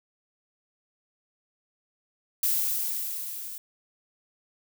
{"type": "noise with level ramp", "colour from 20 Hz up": "violet", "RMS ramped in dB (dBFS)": [-24, -39], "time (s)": [2.43, 3.58], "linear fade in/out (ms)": 2, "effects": []}